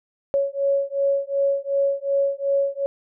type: beating tone pair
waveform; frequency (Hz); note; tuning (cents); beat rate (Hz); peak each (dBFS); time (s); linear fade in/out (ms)
sine; 554.4 / 557.1; C#5 / C#5; 0 / +9; 2.7; -22; 0.34-2.86; 0
effects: none